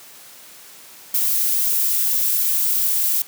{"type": "noise", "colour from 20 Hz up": "violet", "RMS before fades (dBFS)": -19, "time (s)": [1.14, 3.22], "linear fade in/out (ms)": 2, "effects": ["white hiss -43 dBFS RMS until 3.27 s", "high-pass 150 Hz 12 dB/octave"]}